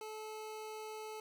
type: tone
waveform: 25% pulse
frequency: 433.1 Hz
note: A4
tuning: 27 cents flat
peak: -40 dBFS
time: 0.01-1.2 s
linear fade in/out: 2 ms
effects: none